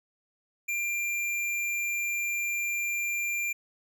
sine tone with hard clipping, 2380 Hz, D7, 22 cents sharp, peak -29 dBFS, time 0.68-3.53 s, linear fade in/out 10 ms, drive 15 dB, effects none

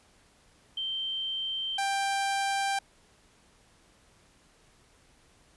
sine / sawtooth tone pair in turn, 3128 / 788.8 Hz, G7 / G5, -4 / +11 cents, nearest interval 2 octaves, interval 2385 cents, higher first, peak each -30 / -23 dBFS, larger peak second, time 0.77-1.78 / 1.78-2.79 s, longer neither, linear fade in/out 5 ms, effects pink hiss -62 dBFS RMS until 5.56 s + resampled to 24000 Hz

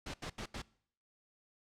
pink noise bursts, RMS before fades -42 dBFS, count 4, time 0.06-0.619 s, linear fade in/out 5 ms, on 79 ms, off 81 ms, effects noise-tail reverb RT60 0.6 s tail -22 dB re dry + low-pass 6000 Hz 12 dB/octave

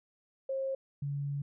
sine tone pair in turn, 536 / 141.97 Hz, C5 / C#3, +42 / +42 cents, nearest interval octave + major seventh, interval 2300 cents, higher first, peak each -31 / -32 dBFS, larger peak first, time 0.49-0.75 / 1.02-1.42 s, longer second, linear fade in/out 5 ms, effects none

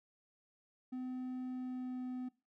triangle tone with pitch glide, 254.5 to 252.7 Hz, C4 to B3, -48 to +40 cents, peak -37 dBFS, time 0.92-2.29 s, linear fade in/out 10 ms, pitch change -12 cents, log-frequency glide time 1.47-2.07 s, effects noise-tail reverb RT60 0.3 s tail -21 dB re dry

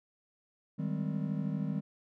triangle chord, Ab major seventh, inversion second, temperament just, 155.74 / 194.67 / 207.7 / 259.6 Hz, Eb3 / G3 / Ab3 / C4, +2 / -12 / 0 / -13 cents, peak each -33 / -34 / -37 / -38 dBFS, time 0.78-1.81 s, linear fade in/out 20 ms, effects none

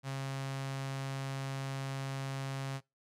sawtooth tone with notch filter, 135.5 Hz, C#3, 39 cents flat, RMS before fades -38 dBFS, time 0.03-2.81 s, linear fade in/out 50 ms, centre 340 Hz, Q 1.2, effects noise-tail reverb RT60 0.2 s tail -22 dB re dry + low-pass 10000 Hz 12 dB/octave

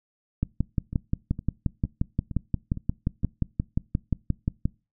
two click trains, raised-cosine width 5 ms, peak -11 / -21 dBFS, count 25 / 6, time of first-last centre 0.43-4.655 / 0.93-3.234 s, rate 5.68 / 2.17 Hz, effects noise-tail reverb RT60 0.3 s tail -24 dB re dry

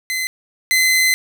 sawtooth tone pair in turn, 2046 / 2046 Hz, C7 / C7, -39 / -39 cents, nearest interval unison, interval 0 cents, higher neither, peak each -16 / -9 dBFS, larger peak second, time 0.1-0.27 / 0.71-1.14 s, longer second, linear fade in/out 0 ms, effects none

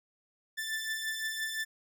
sawtooth beating tone pair, 1760 / 1765.8 Hz, A6 / A6, 0 / +6 cents, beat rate 5.8 Hz, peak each -36 / -31 dBFS, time 0.57-1.65 s, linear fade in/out 20 ms, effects none

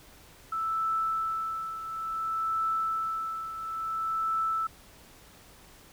sine tone with tremolo, 1318.5 Hz, E6, in tune, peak -25 dBFS, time 0.52-4.67 s, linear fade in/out 5 ms, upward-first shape triangle, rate 0.58 Hz, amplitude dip 70%, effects pink hiss -54 dBFS RMS until 5.92 s

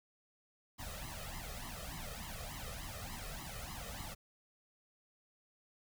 pink noise with flanger, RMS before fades -45 dBFS, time 0.78-4.15 s, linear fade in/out 20 ms, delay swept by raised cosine 0.98 to 1.63 ms, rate 3.4 Hz, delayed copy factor +0.95, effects none

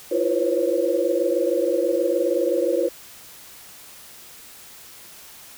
sine tone cluster, 325.6 / 351.8 / 489.3 / 537 / 556 Hz, E4 / F4 / B4 / C5 / C#5, -21 / +13 / -16 / +45 / +5 cents, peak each -28 / -24 / -23 / -24 / -28 dBFS, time 0.11-2.89 s, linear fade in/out 10 ms, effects white hiss -44 dBFS RMS until 5.57 s

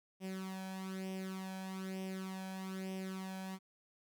sawtooth tone with flanger, 189.4 Hz, F#3, 41 cents sharp, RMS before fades -43 dBFS, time 0.2-3.59 s, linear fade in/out 50 ms, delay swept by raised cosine 0.35 to 1.25 ms, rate 1.1 Hz, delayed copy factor +0.7, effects none

